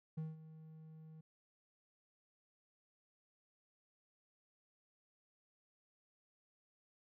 triangle tone with ADSR envelope, 158.1 Hz, D#3, 28 cents sharp, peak -36 dBFS, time 0.17-1.21 s, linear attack 11 ms, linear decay 180 ms, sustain -15 dB, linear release 6 ms, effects none

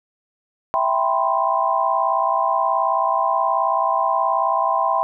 sine chord, C major seventh, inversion first, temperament equal, 659.3 / 784 / 987.8 / 1046.5 Hz, E5 / G5 / B5 / C6, 0 / 0 / 0 / 0 cents, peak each -23 / -22 / -22 / -21 dBFS, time 0.74-5.03 s, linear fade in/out 0 ms, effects none

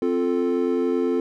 triangle chord, F major, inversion second, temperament equal, 261.6 / 349.2 / 440 Hz, C4 / F4 / A4, 0 / 0 / 0 cents, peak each -22 dBFS, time 0.02-1.2 s, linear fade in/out 2 ms, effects none

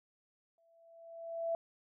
sine tone with exponential growth, 666 Hz, E5, 18 cents sharp, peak -30 dBFS, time 0.58-1.55 s, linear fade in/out 1 ms, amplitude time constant 210 ms, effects none

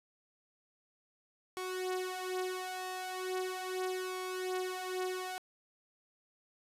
sawtooth tone with flanger, 370 Hz, F#4, in tune, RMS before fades -38 dBFS, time 1.57-5.38 s, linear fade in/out 0 ms, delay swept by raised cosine 1.8 to 7 ms, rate 0.38 Hz, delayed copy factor +0.75, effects resampled to 32000 Hz

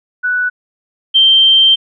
sine tone pair in turn, 1482 / 3140 Hz, F#6 / G7, +2 / +2 cents, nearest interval octave + minor second, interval 1300 cents, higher second, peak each -12 / -5 dBFS, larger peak second, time 0.23-0.5 / 1.14-1.76 s, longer second, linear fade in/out 20 ms, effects none

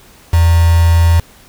sine tone with quantisation, 84 Hz, E2, 33 cents sharp, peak -6 dBFS, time 0.33-1.2 s, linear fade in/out 5 ms, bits 3, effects pink hiss -43 dBFS RMS until 1.48 s

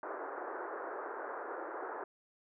pink band-pass noise, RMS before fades -42 dBFS, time 0.03-2.04 s, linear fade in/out 2 ms, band 340 to 1600 Hz, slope 48 dB/octave, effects none

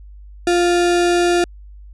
sine tone with sample-and-hold, 349.2 Hz, F4, in tune, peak -12 dBFS, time 0.47-1.44 s, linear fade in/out 2 ms, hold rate 1050 Hz, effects added 50 Hz sine -36 dBFS peak until 1.93 s + resampled to 22050 Hz

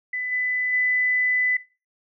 sine tone with level steps, 2000 Hz, B6, 21 cents sharp, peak -25 / -21 / -18 dBFS, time 0.13-1.57 s, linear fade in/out 5 ms, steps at 0.31 / 0.72 s, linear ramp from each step 20 ms, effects noise-tail reverb RT60 0.3 s tail -18 dB re dry

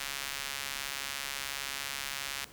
sawtooth tone with high-pass filter, 138.59 Hz, C#3, in tune, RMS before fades -38 dBFS, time 0-2.45 s, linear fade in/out 5 ms, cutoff 2000 Hz, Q 0.78, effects pink hiss -53 dBFS RMS until 2.52 s

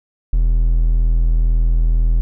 triangle tone, 41.01 Hz, E1, 8 cents flat, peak -9 dBFS, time 0.33-2.21 s, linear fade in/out 0 ms, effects none

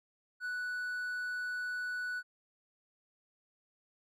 triangle tone, 1481 Hz, F#6, 1 cent sharp, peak -33 dBFS, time 0.4-2.23 s, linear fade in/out 50 ms, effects none

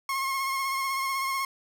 30% pulse tone with vibrato, 1079 Hz, C#6, 47 cents flat, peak -24 dBFS, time 0.09-1.45 s, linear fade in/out 2 ms, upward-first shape triangle, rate 16 Hz, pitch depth 34 cents each way, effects none

